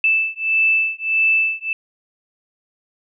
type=beating tone pair; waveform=sine; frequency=2637 / 2638.6 Hz; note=E7 / E7; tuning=0 / +1 cents; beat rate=1.6 Hz; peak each=-18 dBFS; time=0.04-1.73 s; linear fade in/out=2 ms; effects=none